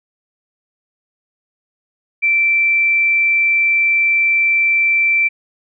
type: tone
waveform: sine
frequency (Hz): 2340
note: D7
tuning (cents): -7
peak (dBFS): -11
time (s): 2.22-5.29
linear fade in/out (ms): 20
effects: none